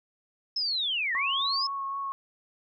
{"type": "linear two-way sweep", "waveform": "sine", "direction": "down then up", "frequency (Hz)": [5274, 1768, 5274], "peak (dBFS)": -26, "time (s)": [0.56, 1.67], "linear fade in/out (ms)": 5, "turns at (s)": 1.14}
{"type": "tone with vibrato", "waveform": "sine", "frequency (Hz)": 1100, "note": "C#6", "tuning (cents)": -14, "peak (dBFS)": -30, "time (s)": [1.15, 2.12], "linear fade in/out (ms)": 0, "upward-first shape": "triangle", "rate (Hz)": 3.9, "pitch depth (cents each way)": 17}
{"effects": []}